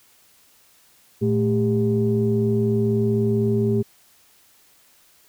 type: tone cluster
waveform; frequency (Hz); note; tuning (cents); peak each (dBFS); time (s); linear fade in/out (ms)
sine; 114.1 / 218.2 / 399; A#2 / A3 / G4; -37 / -14 / +31; -21; 1.21-3.83; 20
effects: tanh soft clip ceiling -9 dBFS + white hiss -56 dBFS RMS until 5.28 s